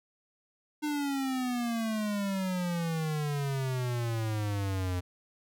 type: exponential sweep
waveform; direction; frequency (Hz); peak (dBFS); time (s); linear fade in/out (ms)
square; down; 302.6 to 88.6; -30; 0.82-5.01; 20
effects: none